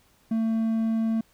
triangle tone, 224.1 Hz, A3, 32 cents sharp, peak -20 dBFS, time 0.31-1.21 s, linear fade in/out 5 ms, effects pink hiss -62 dBFS RMS until 1.33 s

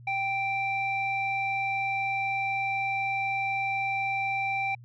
square tone with low-pass filter, 784 Hz, G5, in tune, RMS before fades -29 dBFS, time 0.07-4.75 s, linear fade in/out 5 ms, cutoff 2200 Hz, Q 4.4, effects added 120 Hz sine -46 dBFS peak until 4.84 s

